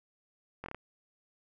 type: slowing click train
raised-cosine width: 0.5 ms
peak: -25 dBFS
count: 5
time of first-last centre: 0.64-0.746 s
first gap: 21 ms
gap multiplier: 1.16
effects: none